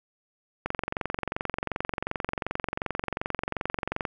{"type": "click train", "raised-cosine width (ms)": 0.5, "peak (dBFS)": -13, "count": 78, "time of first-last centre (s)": [0.66, 4.052], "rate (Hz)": 22.7, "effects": []}